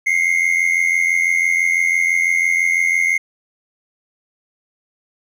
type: tone pair together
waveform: triangle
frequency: 2081 / 2167 Hz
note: C7 / C#7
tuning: -10 / -40 cents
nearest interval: minor second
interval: 70 cents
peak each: -15 dBFS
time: 0.06-3.18 s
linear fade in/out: 10 ms
effects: none